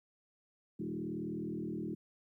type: tone with frequency modulation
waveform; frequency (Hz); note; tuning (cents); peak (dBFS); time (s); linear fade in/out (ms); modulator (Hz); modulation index
sine; 261.6; C4; 0; -36; 0.79-1.95; 10; 39.4; 2.7
effects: 13-bit